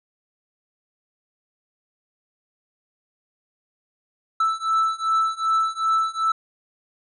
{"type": "beating tone pair", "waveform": "triangle", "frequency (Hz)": [1317, 1319.6], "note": ["E6", "E6"], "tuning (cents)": [-2, 1], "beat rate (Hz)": 2.6, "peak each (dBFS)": [-21, -20], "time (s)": [4.4, 6.32], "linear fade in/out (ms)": 5, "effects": ["resampled to 24000 Hz"]}